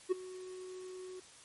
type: tone with ADSR envelope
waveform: triangle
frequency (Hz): 370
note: F#4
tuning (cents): 0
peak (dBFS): -23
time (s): 0.09-1.2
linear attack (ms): 28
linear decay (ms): 13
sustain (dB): -19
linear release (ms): 5
effects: white hiss -57 dBFS RMS until 1.44 s + MP3 48 kbps